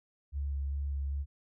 sine tone with vibrato, 70 Hz, C#2, 18 cents sharp, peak -31 dBFS, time 0.32-1.26 s, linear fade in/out 50 ms, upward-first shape square, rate 2.5 Hz, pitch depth 13 cents each way, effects none

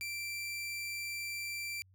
sawtooth tone, 2349 Hz, D7, in tune, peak -34 dBFS, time 0.01-1.82 s, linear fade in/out 0 ms, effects added 94 Hz sine -61 dBFS peak until 1.94 s

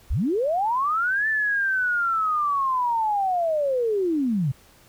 sine linear two-way sweep, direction up then down, 30.99 to 1774 to 121.6 Hz, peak -20 dBFS, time 0.1-4.52 s, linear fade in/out 10 ms, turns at 1.28 s, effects pink hiss -54 dBFS RMS until 4.88 s

